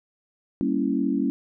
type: chord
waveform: sine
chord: G diminished seventh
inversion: none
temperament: equal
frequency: 196 / 233.1 / 277.2 / 329.6 Hz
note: G3 / Bb3 / Db4 / Fb4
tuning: 0 / 0 / 0 / 0 cents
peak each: -28 / -27 / -24 / -29 dBFS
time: 0.61-1.3 s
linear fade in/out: 0 ms
effects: none